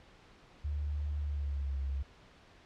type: tone with pitch glide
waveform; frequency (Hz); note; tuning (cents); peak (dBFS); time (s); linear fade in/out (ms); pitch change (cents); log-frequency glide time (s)
sine; 73.42 to 68.11; D2 to C#2; 0 to -30; -32; 0.64-2.03; 10; -130; 1.23-1.78
effects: pink hiss -59 dBFS RMS until 2.65 s + low-pass 4000 Hz 12 dB/octave